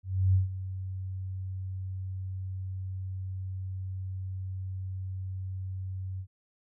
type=tone with ADSR envelope; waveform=sine; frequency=94.2 Hz; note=F#2; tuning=32 cents sharp; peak=-19 dBFS; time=0.03-6.27 s; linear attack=310 ms; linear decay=140 ms; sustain=-14 dB; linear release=72 ms; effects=none